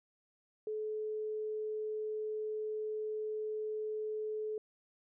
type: tone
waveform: sine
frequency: 430 Hz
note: A4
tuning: 40 cents flat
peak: -35 dBFS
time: 0.67-4.58 s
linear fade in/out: 2 ms
effects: none